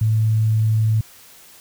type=tone; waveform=sine; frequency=109.8 Hz; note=A2; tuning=3 cents flat; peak=-14 dBFS; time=0.01-1.01 s; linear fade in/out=5 ms; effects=white hiss -46 dBFS RMS until 1.6 s